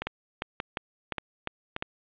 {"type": "two click trains", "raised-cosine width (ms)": 0.3, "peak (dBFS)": [-14, -13], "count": [4, 6], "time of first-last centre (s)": [[0.02, 1.764], [0.07, 1.824]], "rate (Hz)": [1.72, 2.85], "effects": ["resampled to 8000 Hz", "8-bit"]}